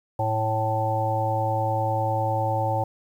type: harmonic tone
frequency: 110 Hz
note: A2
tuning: in tune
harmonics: 1 / 3 / 5 / 7 / 8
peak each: -26 / -35 / -28 / -27 / -28 dBFS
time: 0.19-2.84 s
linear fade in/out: 5 ms
effects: 9-bit